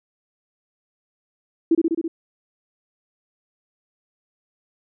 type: tone with echo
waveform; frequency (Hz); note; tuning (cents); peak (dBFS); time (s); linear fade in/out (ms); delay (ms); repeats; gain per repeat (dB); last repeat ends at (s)
sine; 329.6; E4; 0; -12; 1.71-1.75; 5; 66; 5; -2; 2.08
effects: none